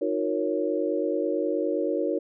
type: chord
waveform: sine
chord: D# minor seventh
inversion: none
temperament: equal with one note detuned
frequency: 311.1 / 360.5 / 466.2 / 554.4 Hz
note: D#4 / F#4 / A#4 / C#5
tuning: 0 / -45 / 0 / 0 cents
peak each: -29 dBFS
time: 0.01-2.19 s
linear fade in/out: 10 ms
effects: none